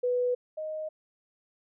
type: tone pair in turn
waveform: sine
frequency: 493.9 / 622.3 Hz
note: B4 / D#5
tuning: 0 / 0 cents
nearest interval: major third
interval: 400 cents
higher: second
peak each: -24 / -32 dBFS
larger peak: first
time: 0.03-0.35 / 0.57-0.89 s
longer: neither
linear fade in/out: 10 ms
effects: none